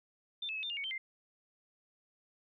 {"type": "tone with pitch steps", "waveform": "sine", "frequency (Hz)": [3569, 2605, 2570, 3604, 2821, 2228, 3121, 2092], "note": ["A7", "E7", "E7", "A7", "F7", "C#7", "G7", "C7"], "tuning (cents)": [24, -21, -45, 41, 17, 8, -8, -1], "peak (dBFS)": -36, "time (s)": [0.42, 0.98], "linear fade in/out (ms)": 5, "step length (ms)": 70, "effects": []}